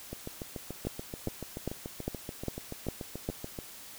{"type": "two click trains", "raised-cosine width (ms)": 2, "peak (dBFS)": [-24, -18], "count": [25, 7], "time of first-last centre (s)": [[0.13, 3.588], [0.87, 3.289]], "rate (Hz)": [6.94, 2.48], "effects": ["white hiss -48 dBFS RMS until 3.98 s"]}